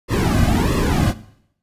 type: noise with flanger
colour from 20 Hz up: brown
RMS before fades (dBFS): -17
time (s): 0.08-1.14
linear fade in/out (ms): 50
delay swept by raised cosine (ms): 1.3 to 2.23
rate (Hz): 1.5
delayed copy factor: -0.95
effects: noise-tail reverb RT60 0.7 s tail -17 dB re dry + resampled to 32000 Hz